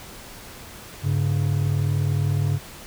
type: tone pair together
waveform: triangle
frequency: 100.4 / 140.34 Hz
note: G2 / C#3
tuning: +42 / +22 cents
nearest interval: tritone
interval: 580 cents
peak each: -20 dBFS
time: 1.02-2.6 s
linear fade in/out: 50 ms
effects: pink hiss -41 dBFS RMS until 2.86 s